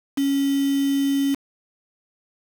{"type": "tone with quantisation", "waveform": "sine", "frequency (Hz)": 277.2, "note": "C#4", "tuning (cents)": 0, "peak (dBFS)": -18, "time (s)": [0.17, 1.35], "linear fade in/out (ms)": 10, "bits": 5, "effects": []}